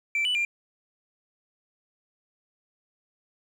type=tone with pitch steps; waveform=sine; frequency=2336 / 2974 / 2387 Hz; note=D7 / F#7 / D7; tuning=-10 / +8 / +28 cents; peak=-21 dBFS; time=0.15-0.45 s; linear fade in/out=2 ms; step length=100 ms; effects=tanh soft clip ceiling -21 dBFS + 9-bit